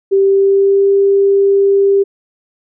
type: tone with pitch glide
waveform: sine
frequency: 390.9 to 395.9 Hz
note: G4 to G4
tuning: -5 to +17 cents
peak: -7 dBFS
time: 0.11-2.04 s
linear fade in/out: 20 ms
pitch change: +22 cents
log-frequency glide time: 0.21-0.89 s
effects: none